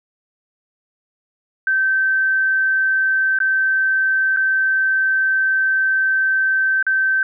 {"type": "tone with dropouts", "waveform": "sine", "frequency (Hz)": 1549, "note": "G6", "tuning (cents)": -21, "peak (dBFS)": -14, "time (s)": [1.67, 7.23], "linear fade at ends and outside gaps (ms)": 2, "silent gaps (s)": [[3.388, 3.402], [4.364, 4.37], [6.827, 6.866]], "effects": []}